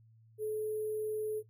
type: tone with sample-and-hold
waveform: sine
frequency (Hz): 429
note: A4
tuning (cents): -44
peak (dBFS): -32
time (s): 0.38-1.43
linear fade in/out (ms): 50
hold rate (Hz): 11025
effects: noise-tail reverb RT60 0.1 s tail -17 dB re dry + added 112 Hz sine -59 dBFS peak until 1.49 s